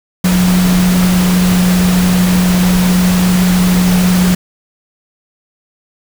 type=tone in noise; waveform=sine; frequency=181.4 Hz; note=F#3; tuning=34 cents flat; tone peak=-8 dBFS; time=0.24-4.35 s; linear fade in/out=5 ms; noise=pink; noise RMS=-18 dBFS; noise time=0.24-4.35 s; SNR=+7 dB; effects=none